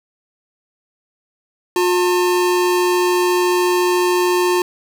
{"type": "tone pair together", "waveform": "square", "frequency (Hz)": [358.6, 896.6], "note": ["F4", "A5"], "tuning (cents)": [46, 32], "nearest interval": "octave + major third", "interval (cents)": 1586, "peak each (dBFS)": [-15, -22], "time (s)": [1.76, 4.62], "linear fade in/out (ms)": 2, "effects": []}